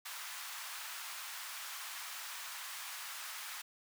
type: high-pass noise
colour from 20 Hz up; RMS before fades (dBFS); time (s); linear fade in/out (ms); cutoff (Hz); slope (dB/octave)
pink; -45; 0.05-3.62; 10; 1000; 24
effects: none